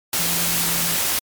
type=tone in noise; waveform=sine; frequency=170 Hz; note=F3; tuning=46 cents flat; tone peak=-30 dBFS; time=0.19-0.95 s; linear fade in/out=2 ms; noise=white; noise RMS=-21 dBFS; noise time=0.13-1.19 s; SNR=-12 dB; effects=MP3 96 kbps